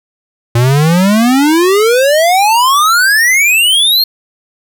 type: exponential sweep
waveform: square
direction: up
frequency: 115.3 to 4320 Hz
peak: -7 dBFS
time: 0.55-4.04 s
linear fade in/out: 5 ms
effects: none